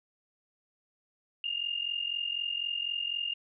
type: tone pair together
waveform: sine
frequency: 2794 / 2838 Hz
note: F7 / F7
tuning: 0 / +27 cents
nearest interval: unison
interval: 27 cents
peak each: -34 / -33 dBFS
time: 1.44-3.34 s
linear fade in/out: 2 ms
effects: none